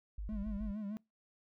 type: tone bursts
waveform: sine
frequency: 51 Hz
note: G#1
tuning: 31 cents flat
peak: -38 dBFS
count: 4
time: 0.18-0.713 s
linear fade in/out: 5 ms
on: 110 ms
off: 31 ms
type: tone with vibrato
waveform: triangle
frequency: 207.6 Hz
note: G#3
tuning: in tune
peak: -36 dBFS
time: 0.29-0.97 s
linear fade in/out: 0 ms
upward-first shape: sine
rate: 6.5 Hz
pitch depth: 85 cents each way
effects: noise-tail reverb RT60 0.2 s tail -24 dB re dry